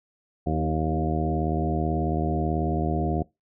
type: harmonic tone with a mistuned harmonic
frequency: 78.3 Hz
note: D#2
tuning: 11 cents sharp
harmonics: 1 / 2 / 3 / 4 / 5 / 6 / 7 / 8 / 9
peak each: -28 / -28 / -31 / -31 / -33 / -40 / -37 / -41 / -31 dBFS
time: 0.46-3.23 s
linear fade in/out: 10 ms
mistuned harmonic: 4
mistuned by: +16 cents
effects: noise-tail reverb RT60 0.2 s tail -22 dB re dry